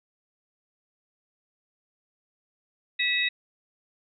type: tone cluster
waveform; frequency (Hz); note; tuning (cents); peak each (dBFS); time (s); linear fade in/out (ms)
sine; 1961 / 2575 / 3779; B6 / E7 / A#7; -13 / -41 / +23; -27; 2.99-3.29; 10
effects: none